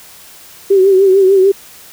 sine tone with vibrato, 385 Hz, G4, 31 cents flat, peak -5 dBFS, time 0.7-1.52 s, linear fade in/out 10 ms, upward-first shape triangle, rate 6.7 Hz, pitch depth 72 cents each way, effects white hiss -38 dBFS RMS until 1.92 s

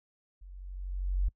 sine tone with level ramp, 46.25 Hz, F#1, in tune, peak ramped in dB -46 to -23 dBFS, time 0.41-1.29 s, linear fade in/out 10 ms, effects noise-tail reverb RT60 0.1 s tail -25 dB re dry

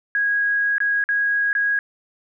sine tone with dropouts, 1649 Hz, G#6, 13 cents flat, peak -17 dBFS, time 0.15-1.79 s, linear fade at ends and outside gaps 1 ms, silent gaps 0.782-0.803 / 1.04-1.089 / 1.53-1.551 s, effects none

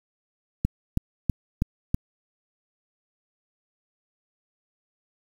click train, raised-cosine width 5 ms, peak -9 dBFS, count 5, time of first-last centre 0.65-1.944 s, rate 3.09 Hz, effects 7-bit

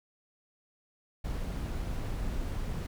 brown noise, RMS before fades -34 dBFS, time 1.24-2.87 s, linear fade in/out 10 ms, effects none

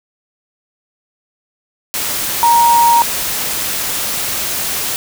sine tone in noise, 939 Hz, A#5, 12 cents sharp, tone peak -7 dBFS, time 2.43-3.02 s, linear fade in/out 0 ms, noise white, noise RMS -19 dBFS, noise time 1.94-4.96 s, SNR +9 dB, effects none

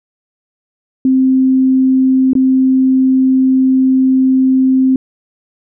sine tone with dropouts, 261.6 Hz, C4, in tune, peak -7 dBFS, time 1.05-4.96 s, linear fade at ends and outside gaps 2 ms, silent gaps 2.333-2.352 s, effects none

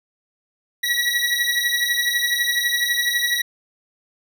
25% pulse beating tone pair, 1919 / 1931 Hz, A#6 / B6, +50 / -39 cents, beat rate 12 Hz, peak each -18 dBFS, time 0.83-3.42 s, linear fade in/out 10 ms, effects none

